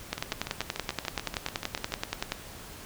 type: two click trains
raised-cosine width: 0.2 ms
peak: -11 / -16 dBFS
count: 24 / 13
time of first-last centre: 0.13-2.32 / 0.18-1.922 s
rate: 10.5 / 6.89 Hz
effects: pink hiss -45 dBFS RMS until 2.85 s